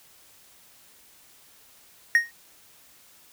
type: tone with exponential decay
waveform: triangle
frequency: 1864.7 Hz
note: A#6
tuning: in tune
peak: -10 dBFS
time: 2.15-2.31 s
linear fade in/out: 1 ms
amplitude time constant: 34 ms
effects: white hiss -55 dBFS RMS until 3.32 s